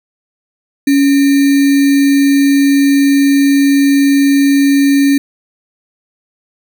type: tone with sample-and-hold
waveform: sine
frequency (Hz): 279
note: C#4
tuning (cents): +11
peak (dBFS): -6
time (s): 0.87-5.18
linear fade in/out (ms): 5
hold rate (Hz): 2100
effects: none